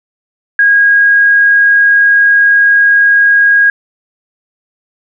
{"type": "tone", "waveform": "sine", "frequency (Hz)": 1638, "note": "G#6", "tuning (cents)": -24, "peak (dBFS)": -4, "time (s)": [0.59, 3.7], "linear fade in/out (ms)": 2, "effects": []}